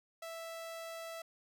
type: tone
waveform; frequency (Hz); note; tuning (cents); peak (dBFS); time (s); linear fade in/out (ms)
sawtooth; 659.3; E5; 0; -39; 0.22-1.22; 5
effects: none